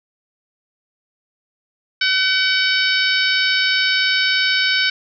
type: harmonic tone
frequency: 757 Hz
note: F#5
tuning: 39 cents sharp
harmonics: 2 / 3 / 4 / 5 / 6 / 7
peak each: -19 / -21 / -22 / -23 / -24 / -24 dBFS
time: 2.01-4.9 s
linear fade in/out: 5 ms
effects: none